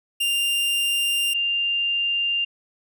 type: tone pair in turn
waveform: 45% pulse / sine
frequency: 2794 / 2794 Hz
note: F7 / F7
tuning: 0 / 0 cents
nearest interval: unison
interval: 0 cents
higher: neither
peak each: -20 dBFS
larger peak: neither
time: 0.2-1.34 / 1.34-2.45 s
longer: first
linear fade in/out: 10 ms
effects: none